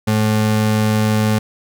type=ring-modulated tone; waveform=square; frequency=162.2 Hz; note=E3; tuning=28 cents flat; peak=-11 dBFS; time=0.07-1.39 s; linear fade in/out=10 ms; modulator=53.2 Hz; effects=none